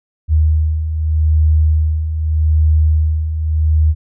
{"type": "beating tone pair", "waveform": "sine", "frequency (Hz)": [77.2, 78.02], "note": ["D#2", "D#2"], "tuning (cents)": [-13, 5], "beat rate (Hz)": 0.82, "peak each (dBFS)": [-18, -11], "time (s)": [0.28, 3.95], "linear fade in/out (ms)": 50, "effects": []}